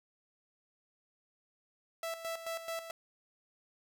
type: tone with tremolo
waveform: sawtooth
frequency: 660 Hz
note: E5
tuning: 2 cents sharp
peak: -32 dBFS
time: 2.03-2.91 s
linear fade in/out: 2 ms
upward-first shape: square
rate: 4.6 Hz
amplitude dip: 65%
effects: none